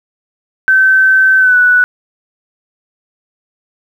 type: tone with pitch glide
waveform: sine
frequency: 1539 to 1479.7 Hz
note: G6 to F#6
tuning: -32 to 0 cents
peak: -5 dBFS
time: 0.68-1.84 s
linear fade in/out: 0 ms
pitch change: -68 cents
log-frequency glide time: 1.38-1.57 s
effects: 7-bit